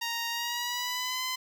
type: tone with pitch glide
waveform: 10% pulse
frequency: 932.3 to 1022.6 Hz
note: A#5 to C6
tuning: 0 to -40 cents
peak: -22 dBFS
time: 0.01-1.36 s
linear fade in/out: 10 ms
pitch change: +160 cents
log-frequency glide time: 0.3-1.23 s
effects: none